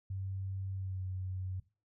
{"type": "tone with pitch glide", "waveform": "sine", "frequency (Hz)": [96, 93.27], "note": ["G2", "F#2"], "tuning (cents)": [-36, 14], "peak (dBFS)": -36, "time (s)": [0.1, 1.6], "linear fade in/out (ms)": 5, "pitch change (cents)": -50, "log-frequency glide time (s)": [0.74, 1.03], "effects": ["noise-tail reverb RT60 0.3 s tail -17 dB re dry"]}